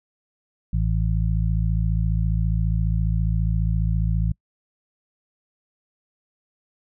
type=harmonic tone; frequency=54.7 Hz; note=A1; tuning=9 cents flat; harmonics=1 / 2 / 3; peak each=-21 / -24 / -26 dBFS; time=0.73-4.32 s; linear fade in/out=5 ms; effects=noise-tail reverb RT60 0.1 s tail -26 dB re dry